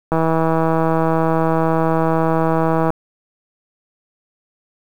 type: click train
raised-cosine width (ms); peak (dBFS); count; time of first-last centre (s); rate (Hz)
1; -4; 452; 0.12-2.904; 162
effects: 7-bit